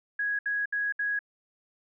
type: tone bursts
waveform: sine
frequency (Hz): 1661.2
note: G#6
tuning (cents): 0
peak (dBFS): -26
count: 4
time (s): 0.19-1.191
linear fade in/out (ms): 5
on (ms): 200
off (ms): 67
effects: none